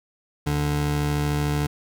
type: tone pair together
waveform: 25% pulse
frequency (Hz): 73.4 / 146.8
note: D2 / D3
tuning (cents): 0 / 0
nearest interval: octave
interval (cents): 1200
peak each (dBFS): -23 / -21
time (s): 0.46-1.67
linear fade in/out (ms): 10
effects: none